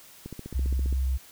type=click train; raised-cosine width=3 ms; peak=-24 dBFS; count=11; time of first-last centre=0.26-0.927 s; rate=15 Hz
type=tone; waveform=sine; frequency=65.41 Hz; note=C2; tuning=in tune; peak=-23 dBFS; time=0.54-1.18 s; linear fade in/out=20 ms
effects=white hiss -51 dBFS RMS until 1.31 s